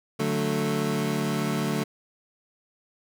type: chord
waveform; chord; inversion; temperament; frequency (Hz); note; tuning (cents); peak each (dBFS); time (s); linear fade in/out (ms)
25% pulse; D major; none; equal; 146.83 / 185 / 220; D3 / F#3 / A3; 0 / 0 / 0; -25 / -27 / -24; 0.19-1.84; 10
effects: none